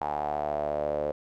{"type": "tone with band-pass filter sweep", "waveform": "sawtooth", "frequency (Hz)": 74.4, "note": "D2", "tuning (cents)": 23, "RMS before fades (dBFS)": -30, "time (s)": [0.01, 1.12], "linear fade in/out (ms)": 5, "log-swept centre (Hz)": [830, 540], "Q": 7.2, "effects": []}